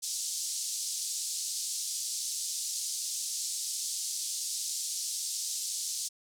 white band-pass noise, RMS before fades -35 dBFS, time 0.02-6.09 s, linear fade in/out 20 ms, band 4500 to 8800 Hz, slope 24 dB/octave, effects none

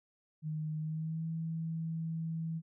sine tone with pitch glide, 154.9 to 162.7 Hz, D#3 to E3, -7 to -22 cents, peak -34 dBFS, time 0.42-2.62 s, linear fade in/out 50 ms, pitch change +85 cents, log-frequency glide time 0.78-1.26 s, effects none

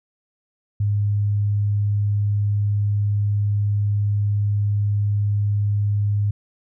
sine tone, 102.8 Hz, G#2, 17 cents flat, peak -17 dBFS, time 0.8-6.31 s, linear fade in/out 5 ms, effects none

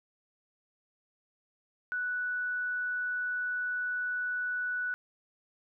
sine tone, 1480 Hz, F#6, in tune, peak -30 dBFS, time 1.92-4.94 s, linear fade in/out 0 ms, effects none

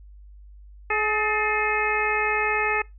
harmonic tone with a mistuned harmonic, 424.8 Hz, G#4, 39 cents sharp, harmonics 1 / 2 / 3 / 4 / 5 / 6, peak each -28 / -28 / -28 / -28 / -28 / -28 dBFS, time 0.9-2.82 s, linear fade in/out 5 ms, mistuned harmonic 4, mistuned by +69 cents, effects noise-tail reverb RT60 0.2 s tail -23 dB re dry + added 50 Hz sine -43 dBFS peak until 2.98 s

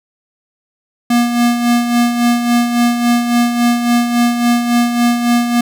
square tone with tremolo, 239 Hz, A#3, 43 cents sharp, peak -9 dBFS, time 1.1-5.61 s, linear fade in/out 5 ms, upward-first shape sine, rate 3.6 Hz, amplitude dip 55%, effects none

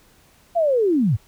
sine linear sweep, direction down, 703 to 87.31 Hz, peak -15 dBFS, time 0.55-1.17 s, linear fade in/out 20 ms, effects pink hiss -55 dBFS RMS until 1.27 s

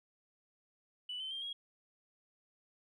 sine tone with pitch steps, 2970 / 3075 / 3183 / 3295 Hz, F#7 / G7 / G7 / G#7, +6 / -34 / +26 / -14 cents, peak -38 dBFS, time 1.09-1.53 s, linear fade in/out 5 ms, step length 110 ms, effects tanh soft clip ceiling -34 dBFS

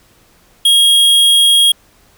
square tone, 3274 Hz, G#7, 25 cents flat, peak -7 dBFS, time 0.65-1.72 s, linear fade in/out 5 ms, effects pink hiss -50 dBFS RMS until 2.17 s

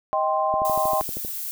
sine chord, C minor, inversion first, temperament just, 627.9 / 784.9 / 1046.5 Hz, Eb5 / G5 / C6, +16 / +2 / 0 cents, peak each -24 dBFS, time 0.13-1.01 s, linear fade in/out 0 ms
click train, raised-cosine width 2 ms, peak -21 dBFS, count 10, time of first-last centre 0.54-1.249 s, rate 12.7 Hz
violet noise, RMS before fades -31 dBFS, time 0.65-1.51 s, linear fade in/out 0 ms
effects none

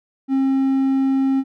triangle tone, 268.3 Hz, C4, 44 cents sharp, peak -13 dBFS, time 0.28-1.44 s, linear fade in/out 50 ms, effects none

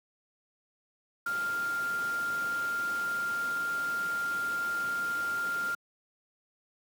sine tone in noise, 1396.9 Hz, F6, in tune, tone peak -29 dBFS, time 1.26-5.75 s, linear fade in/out 5 ms, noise pink, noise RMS -43 dBFS, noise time 1.26-5.75 s, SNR +11 dB, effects high-pass 200 Hz 12 dB/octave

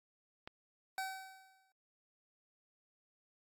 click, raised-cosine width 0.3 ms, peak -30 dBFS, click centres 0.475 s
25% pulse tone with exponential decay, 764 Hz, G5, 45 cents flat, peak -32 dBFS, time 0.98-1.72 s, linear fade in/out 1 ms, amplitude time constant 160 ms
effects AAC 64 kbps

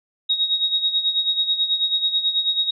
sine tone with tremolo, 3775 Hz, A#7, 21 cents sharp, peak -15 dBFS, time 0.29-2.71 s, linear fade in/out 10 ms, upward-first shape sine, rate 9.2 Hz, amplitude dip 70%, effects none

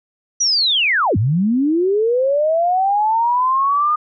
sine linear two-way sweep, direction down then up, 5950 to 92.5 to 1229 Hz, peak -13 dBFS, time 0.4-3.96 s, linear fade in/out 10 ms, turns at 1.17 s, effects none

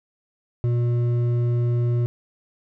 sine tone with hard clipping, 120 Hz, B2, 49 cents flat, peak -20 dBFS, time 0.64-2.06 s, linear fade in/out 0 ms, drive 7 dB, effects none

